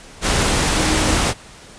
sine tone in noise, 312.4 Hz, D#4, 7 cents sharp, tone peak -23 dBFS, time 0.74-1.18 s, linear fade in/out 50 ms, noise pink, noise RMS -17 dBFS, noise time 0.21-1.34 s, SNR -9 dB, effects pink hiss -41 dBFS RMS until 1.78 s + resampled to 22050 Hz

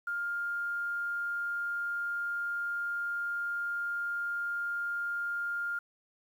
sine tone with quantisation, 1405 Hz, F6, 10 cents sharp, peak -31 dBFS, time 0.07-5.79 s, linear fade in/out 5 ms, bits 10, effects none

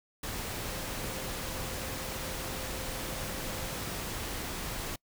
sine tone in noise, 523.3 Hz, C5, in tune, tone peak -47 dBFS, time 0.72-3.76 s, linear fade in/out 5 ms, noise pink, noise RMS -37 dBFS, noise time 0.23-4.96 s, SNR -13 dB, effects noise-tail reverb RT60 0.1 s tail -26 dB re dry

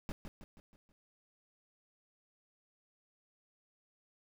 brown noise with echo, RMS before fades -39 dBFS, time 0.09-0.12 s, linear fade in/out 0 ms, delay 160 ms, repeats 5, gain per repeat -6 dB, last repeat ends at 0.92 s, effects none

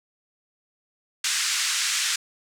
white band-pass noise, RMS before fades -25 dBFS, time 1.24-2.16 s, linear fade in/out 5 ms, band 1400 to 7900 Hz, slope 24 dB/octave, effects none

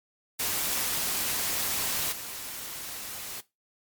white noise with level steps, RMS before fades -29 / -38 dBFS, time 0.39-3.41 s, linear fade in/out 10 ms, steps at 2.11 s, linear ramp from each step 20 ms, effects noise-tail reverb RT60 0.2 s tail -17 dB re dry + MP3 96 kbps

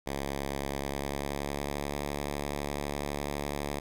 5% pulse tone with pitch glide, 69.6 to 71.97 Hz, C#2 to D2, +8 to -34 cents, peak -21 dBFS, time 0.06-3.8 s, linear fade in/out 10 ms, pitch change +58 cents, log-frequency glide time 0.71-1.98 s, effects none

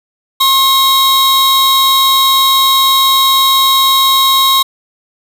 45% pulse tone pair together, 1074 / 3814 Hz, C6 / A#7, +45 / +39 cents, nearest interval octave + minor seventh, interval 2194 cents, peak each -10 dBFS, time 0.4-4.63 s, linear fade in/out 10 ms, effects none

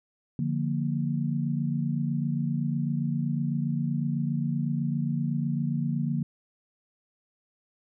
sine chord, Bb major, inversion first, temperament equal, 146.83 / 174.61 / 233.1 Hz, D3 / F3 / Bb3, 0 / 0 / 0 cents, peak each -28 / -31 / -30 dBFS, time 0.39-6.23 s, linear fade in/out 2 ms, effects none

